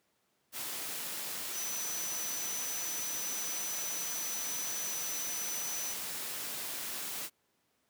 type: tone in noise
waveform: sine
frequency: 5990 Hz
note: F#8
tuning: 20 cents sharp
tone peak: -37 dBFS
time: 1.52-5.96 s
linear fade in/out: 50 ms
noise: white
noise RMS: -39 dBFS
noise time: 0.52-7.3 s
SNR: -1 dB
effects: pink hiss -75 dBFS RMS until 7.89 s + high-pass 150 Hz 12 dB/octave